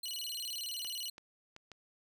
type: tone with vibrato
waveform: sawtooth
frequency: 3500 Hz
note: A7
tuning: 10 cents flat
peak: -35 dBFS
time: 0.03-1.1 s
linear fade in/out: 5 ms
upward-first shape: square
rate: 19 Hz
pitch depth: 300 cents each way
type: clicks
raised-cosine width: 0.2 ms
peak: -32 dBFS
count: 4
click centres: 0.849 / 1.181 / 1.564 / 1.717 s
effects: none